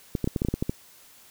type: clicks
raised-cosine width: 3 ms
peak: -12 dBFS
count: 10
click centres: 0.152 / 0.243 / 0.275 / 0.362 / 0.419 / 0.449 / 0.486 / 0.54 / 0.625 / 0.695 s
effects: white hiss -53 dBFS RMS until 1.3 s